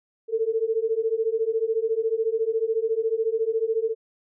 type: beating tone pair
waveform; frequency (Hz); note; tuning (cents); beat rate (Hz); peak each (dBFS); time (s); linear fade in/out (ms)
sine; 440 / 454; A4 / A#4; 0 / -46; 14; -25 / -24; 0.28-3.95; 50
effects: none